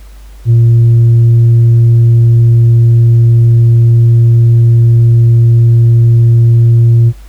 sine tone with tanh clipping, 116.54 Hz, A#2, in tune, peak -3 dBFS, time 0.45-7.13 s, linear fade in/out 50 ms, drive 1 dB, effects added 50 Hz sine -29 dBFS peak until 7.28 s + pink hiss -44 dBFS RMS until 7.28 s

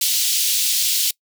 pink high-pass noise, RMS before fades -19 dBFS, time 0.01-1.11 s, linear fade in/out 5 ms, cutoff 3300 Hz, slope 24 dB/octave, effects noise-tail reverb RT60 0.1 s tail -24 dB re dry

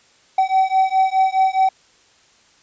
triangle beating tone pair, 760 / 764.8 Hz, F#5 / G5, +46 / -43 cents, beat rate 4.8 Hz, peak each -15 dBFS, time 0.38-1.69 s, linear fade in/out 5 ms, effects white hiss -54 dBFS RMS until 2.62 s + resampled to 16000 Hz

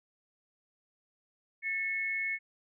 sine tone pair together, 1783 / 2191 Hz, A6 / C#7, +22 / -21 cents, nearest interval major third, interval 357 cents, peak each -38 / -31 dBFS, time 1.62-2.39 s, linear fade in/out 50 ms, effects none

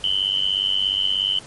sine tone with amplitude modulation, 3027 Hz, F#7, 39 cents sharp, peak -14 dBFS, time 0.04-1.39 s, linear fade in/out 2 ms, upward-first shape sine, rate 96.9 Hz, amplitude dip 100%, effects pink hiss -42 dBFS RMS until 1.46 s + MP3 48 kbps

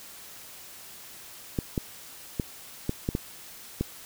clicks, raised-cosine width 3 ms, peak -13 dBFS, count 7, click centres 1.588 / 1.778 / 2.398 / 2.894 / 3.089 / 3.151 / 3.81 s, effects white hiss -46 dBFS RMS until 4.05 s

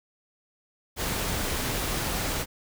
pink noise, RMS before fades -29 dBFS, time 0.96-2.46 s, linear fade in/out 50 ms, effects none

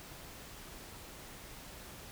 silence, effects pink hiss -50 dBFS RMS until 2.11 s

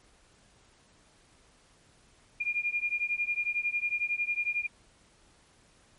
sine beating tone pair, 2410 / 2421 Hz, D7 / D#7, +44 / -48 cents, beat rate 11 Hz, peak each -31 dBFS, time 2.4-4.67 s, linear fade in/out 10 ms, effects pink hiss -62 dBFS RMS until 5.98 s + MP3 48 kbps

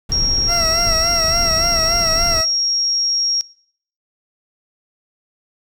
brown noise, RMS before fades -24 dBFS, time 0.09-2.41 s, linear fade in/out 5 ms
sine tone, 5588 Hz, F8, in tune, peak -15 dBFS, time 0.12-3.41 s, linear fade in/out 0 ms
20% pulse tone with vibrato, 668 Hz, E5, 23 cents sharp, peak -15 dBFS, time 0.47-2.46 s, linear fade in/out 50 ms, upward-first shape sine, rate 3.5 Hz, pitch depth 61 cents each way
effects noise-tail reverb RT60 0.6 s tail -22 dB re dry

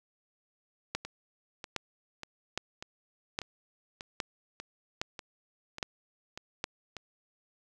two click trains, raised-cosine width 0.2 ms, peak -23 / -14 dBFS, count 11 / 8, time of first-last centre 1.05-6.967 / 0.95-6.641 s, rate 1.69 / 1.23 Hz, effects none

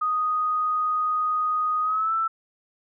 sine tone with pitch glide, 1244.5 to 1326.1 Hz, D#6 to E6, 0 to +10 cents, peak -21 dBFS, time 0.01-2.28 s, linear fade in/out 10 ms, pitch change +110 cents, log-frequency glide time 1.82-2.13 s, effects none

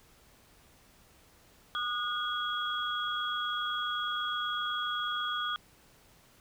sine tone cluster, 1224 / 1452 / 3323 Hz, D#6 / F#6 / G#7, -29 / -33 / 0 cents, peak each -34 / -36 / -35 dBFS, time 1.75-5.56 s, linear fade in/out 0 ms, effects pink hiss -61 dBFS RMS until 6.4 s

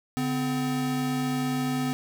square tone pair together, 143.4 / 255.2 Hz, D3 / C4, -41 / -43 cents, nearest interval minor seventh, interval 998 cents, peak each -32 / -27 dBFS, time 0.17-1.93 s, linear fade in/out 0 ms, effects none

